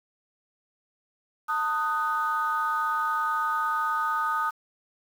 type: chord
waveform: sine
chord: D# diminished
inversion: second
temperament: just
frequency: 896 / 1244.5 / 1493.4 Hz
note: A5 / D#6 / F#6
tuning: +31 / 0 / +16 cents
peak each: -30 / -25 / -31 dBFS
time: 1.48-4.51 s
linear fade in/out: 20 ms
effects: tanh soft clip ceiling -16 dBFS + 8-bit